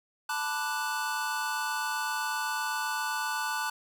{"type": "chord", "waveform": "square", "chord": "B minor seventh", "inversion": "third", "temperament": "equal", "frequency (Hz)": [880, 987.8, 1174.7, 1480], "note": ["A5", "B5", "D6", "F#6"], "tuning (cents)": [0, 0, 0, 0], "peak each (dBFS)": [-35, -39, -38, -34], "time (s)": [0.29, 3.7], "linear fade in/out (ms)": 5, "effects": []}